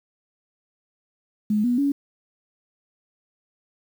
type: tone with pitch steps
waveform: sine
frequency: 211 / 243.8 / 281.7 Hz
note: G#3 / B3 / C#4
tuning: +28 / -22 / +28 cents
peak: -18 dBFS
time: 1.5-1.92 s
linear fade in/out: 5 ms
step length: 140 ms
effects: 8-bit